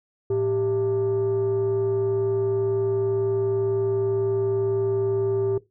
sine tone pair together, 110 / 392 Hz, A2 / G4, 0 / 0 cents, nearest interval octave + minor seventh, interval 2200 cents, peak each -26 / -19 dBFS, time 0.3-5.58 s, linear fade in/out 5 ms, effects noise-tail reverb RT60 0.2 s tail -18 dB re dry + tanh soft clip ceiling -18 dBFS

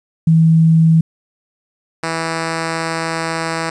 sine / 5% pulse tone pair in turn, 162.2 / 163.61 Hz, E3 / E3, -28 / -13 cents, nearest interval unison, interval 15 cents, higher second, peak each -7 dBFS, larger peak neither, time 0.27-1.01 / 2.03-3.7 s, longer second, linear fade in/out 5 ms, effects resampled to 22050 Hz + 8-bit

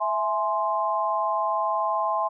sine chord, E augmented, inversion none, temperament equal with one note detuned, 659.3 / 839.3 / 1046.5 Hz, E5 / G#5 / B#5, 0 / +18 / 0 cents, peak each -28 / -27 / -25 dBFS, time 0-2.29 s, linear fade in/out 20 ms, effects none

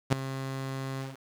sawtooth tone with ADSR envelope, 134 Hz, C3, 42 cents sharp, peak -14 dBFS, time 0.1-1.18 s, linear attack 26 ms, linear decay 4 ms, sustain -15 dB, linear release 170 ms, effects low-pass 9000 Hz 12 dB/octave + 8-bit

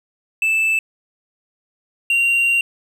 triangle tone pair in turn, 2637 / 2762 Hz, E7 / F7, 0 / -20 cents, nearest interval minor second, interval 80 cents, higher second, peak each -13 / -12 dBFS, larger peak second, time 0.42-0.79 / 2.1-2.61 s, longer second, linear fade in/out 2 ms, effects none

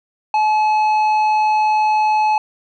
sine tone with tanh clipping, 857 Hz, A5, 46 cents flat, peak -14 dBFS, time 0.34-2.38 s, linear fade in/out 2 ms, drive 8 dB, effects none

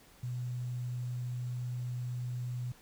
sine tone with quantisation, 123.47 Hz, B2, in tune, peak -34 dBFS, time 0.23-2.72 s, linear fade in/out 5 ms, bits 10, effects pink hiss -60 dBFS RMS until 2.81 s

